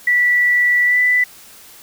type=tone with pitch glide; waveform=sine; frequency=1958 to 1986.5 Hz; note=B6 to B6; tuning=-15 to +10 cents; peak=-11 dBFS; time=0.07-1.24 s; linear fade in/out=5 ms; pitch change=+25 cents; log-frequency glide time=0.85-0.99 s; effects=white hiss -42 dBFS RMS until 1.82 s